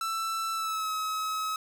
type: tone with pitch glide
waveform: 45% pulse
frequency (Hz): 1329 to 1280.8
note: E6 to D#6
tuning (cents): +14 to +50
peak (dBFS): -29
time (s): 0.01-1.56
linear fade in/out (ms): 2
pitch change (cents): -64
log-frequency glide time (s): 0.53-0.91
effects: none